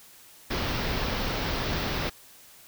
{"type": "band-stop noise", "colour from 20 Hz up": "pink", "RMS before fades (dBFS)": -29, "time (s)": [0.5, 2.1], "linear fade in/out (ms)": 10, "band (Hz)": [5500, 16000], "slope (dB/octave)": 48, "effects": ["white hiss -52 dBFS RMS until 2.67 s"]}